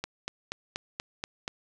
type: click train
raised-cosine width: 0.2 ms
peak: -15 dBFS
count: 7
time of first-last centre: 0.04-1.479 s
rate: 4.17 Hz
effects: none